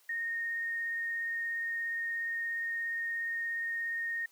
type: tone with vibrato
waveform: sine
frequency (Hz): 1849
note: A#6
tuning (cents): -15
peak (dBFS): -32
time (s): 0.09-4.26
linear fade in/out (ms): 5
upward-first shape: sine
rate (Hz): 17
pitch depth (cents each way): 9
effects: white hiss -65 dBFS RMS until 4.31 s + high-pass 400 Hz 12 dB/octave

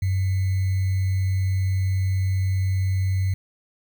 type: tone with sample-and-hold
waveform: sine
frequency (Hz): 94.8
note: F#2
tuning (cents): +43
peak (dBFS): -19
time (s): 0.02-3.34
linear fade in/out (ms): 5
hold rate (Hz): 2100
effects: none

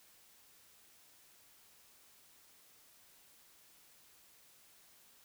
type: silence
effects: white hiss -64 dBFS RMS until 5.24 s

